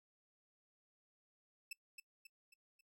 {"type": "tone with echo", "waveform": "sawtooth", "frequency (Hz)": 2638, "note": "E7", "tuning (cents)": 1, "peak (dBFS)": -40, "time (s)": [1.71, 1.73], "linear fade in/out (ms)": 5, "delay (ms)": 270, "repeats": 4, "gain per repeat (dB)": -6, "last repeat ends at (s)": 2.81, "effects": ["noise-tail reverb RT60 0.1 s tail -23 dB re dry"]}